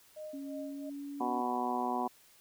sine tone with tremolo, 615 Hz, D#5, 20 cents flat, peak -40 dBFS, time 0.16-0.9 s, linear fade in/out 10 ms, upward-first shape sine, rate 2.9 Hz, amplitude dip 85%
sine tone with pitch glide, 277.2 to 283.5 Hz, C#4 to C#4, 0 to +39 cents, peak -39 dBFS, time 0.33-1.41 s, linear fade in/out 10 ms, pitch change +39 cents, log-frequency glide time 0.54-1.05 s
harmonic tone, 123.47 Hz, B2, in tune, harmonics 2 / 3 / 4 / 5 / 6 / 7 / 8 / 9, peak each -37 / -40 / -46 / -46 / -35 / -42 / -36 / -47 dBFS, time 1.2-2.08 s, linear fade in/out 10 ms
effects white hiss -62 dBFS RMS until 2.4 s

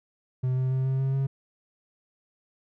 triangle tone with pitch steps, 128.1 / 129.59 / 131.09 / 132.62 / 134.16 / 135.72 Hz, C3 / C3 / C3 / C3 / C3 / C#3, -36 / -16 / +4 / +24 / +44 / -36 cents, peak -21 dBFS, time 0.43-1.27 s, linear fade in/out 10 ms, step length 140 ms, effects none

